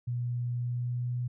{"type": "tone with pitch glide", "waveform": "sine", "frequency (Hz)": [121.5, 122.98], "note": ["B2", "B2"], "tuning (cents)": [-28, -7], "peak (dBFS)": -29, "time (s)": [0.07, 1.28], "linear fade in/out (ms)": 10, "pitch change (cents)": 21, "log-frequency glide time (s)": [0.56, 1.16], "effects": []}